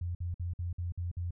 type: tone bursts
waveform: sine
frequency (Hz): 87.3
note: F2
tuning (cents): 0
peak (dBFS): -32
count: 7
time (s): 0.01-1.308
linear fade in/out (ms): 5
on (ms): 140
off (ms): 53
effects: none